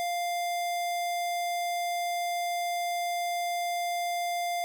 square tone, 698.5 Hz, F5, in tune, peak -29 dBFS, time 0-4.64 s, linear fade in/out 0 ms, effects none

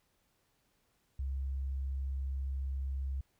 sine tone, 67.3 Hz, C2, 49 cents sharp, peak -33 dBFS, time 1.19-3.21 s, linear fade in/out 5 ms, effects pink hiss -75 dBFS RMS until 3.39 s

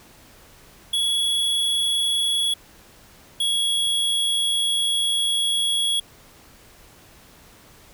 square tone pair in turn, 3365 / 3336 Hz, G#7 / G#7, +22 / +7 cents, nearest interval unison, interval 15 cents, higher first, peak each -20 / -20 dBFS, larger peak neither, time 0.93-2.54 / 3.4-6 s, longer second, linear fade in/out 5 ms, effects pink hiss -50 dBFS RMS until 7.93 s

